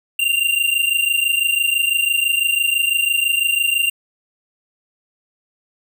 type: tone pair together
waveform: square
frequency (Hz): 2768 / 2794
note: F7 / F7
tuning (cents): -16 / 0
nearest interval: unison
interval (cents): 16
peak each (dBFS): -19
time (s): 0.19-3.9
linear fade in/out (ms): 5
effects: none